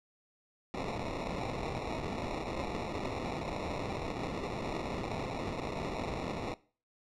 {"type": "noise with sample-and-hold", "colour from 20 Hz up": "white", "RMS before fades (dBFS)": -37, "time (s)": [0.74, 6.54], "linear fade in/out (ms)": 0, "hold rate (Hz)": 1575, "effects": ["noise-tail reverb RT60 0.4 s tail -20 dB re dry", "low-pass 5000 Hz 12 dB/octave"]}